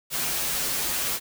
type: noise with comb filter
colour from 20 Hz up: white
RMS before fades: -27 dBFS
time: 0.1-1.2 s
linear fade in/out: 50 ms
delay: 10 ms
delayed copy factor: -0.7
effects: none